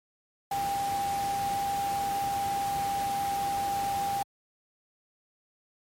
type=tone in noise; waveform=sine; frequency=797 Hz; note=G5; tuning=28 cents sharp; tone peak=-27 dBFS; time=0.51-4.23 s; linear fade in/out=5 ms; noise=pink; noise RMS=-38 dBFS; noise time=0.51-4.23 s; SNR=+8 dB; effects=high-pass 80 Hz 12 dB/octave + MP3 64 kbps